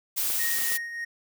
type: noise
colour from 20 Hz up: blue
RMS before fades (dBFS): -27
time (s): 0.16-0.78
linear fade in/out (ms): 20
type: clicks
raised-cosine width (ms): 0.5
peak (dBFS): -26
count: 4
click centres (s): 0.301 / 0.586 / 0.616 / 0.72
type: tone with tremolo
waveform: triangle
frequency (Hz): 1864.7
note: A#6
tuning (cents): 0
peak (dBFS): -27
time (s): 0.39-1.05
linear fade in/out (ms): 10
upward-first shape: triangle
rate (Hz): 3.4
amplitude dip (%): 55
effects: none